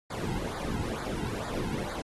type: noise with flanger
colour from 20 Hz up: brown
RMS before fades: -34 dBFS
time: 0.1-2.02 s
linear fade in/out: 5 ms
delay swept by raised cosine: 0.34 to 1.74 ms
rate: 2.2 Hz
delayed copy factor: -0.9
effects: AAC 32 kbps